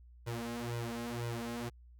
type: tone with flanger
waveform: sawtooth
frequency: 118.1 Hz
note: A#2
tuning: 23 cents sharp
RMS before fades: -39 dBFS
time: 0.26-1.7 s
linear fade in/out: 20 ms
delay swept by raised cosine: 2 to 4.8 ms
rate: 2 Hz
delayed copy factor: +1
effects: added 60 Hz sine -54 dBFS peak until 1.99 s